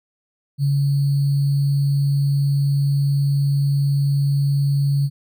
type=tone with sample-and-hold; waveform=sine; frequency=140.7 Hz; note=C#3; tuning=26 cents sharp; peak=-15 dBFS; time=0.58-5.1 s; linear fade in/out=50 ms; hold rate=4410 Hz; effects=none